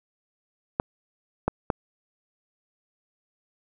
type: clicks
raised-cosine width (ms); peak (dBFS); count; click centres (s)
1; -8; 3; 0.799 / 1.48 / 1.702
effects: none